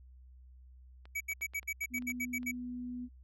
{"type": "clicks", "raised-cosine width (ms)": 0.3, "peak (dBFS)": -38, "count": 10, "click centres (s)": [1.055, 1.317, 1.411, 1.536, 1.63, 1.84, 1.982, 2.023, 2.102, 2.431]}
{"type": "tone bursts", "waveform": "square", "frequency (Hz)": 2276, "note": "C#7", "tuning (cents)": 45, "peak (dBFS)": -34, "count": 11, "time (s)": [1.15, 2.516], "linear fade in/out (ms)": 10, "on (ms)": 56, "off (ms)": 75}
{"type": "tone", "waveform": "sine", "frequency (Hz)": 246.9, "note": "B3", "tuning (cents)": 0, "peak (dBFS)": -38, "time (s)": [1.9, 3.09], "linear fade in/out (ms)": 50}
{"effects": ["added 63 Hz sine -53 dBFS peak until 3.23 s"]}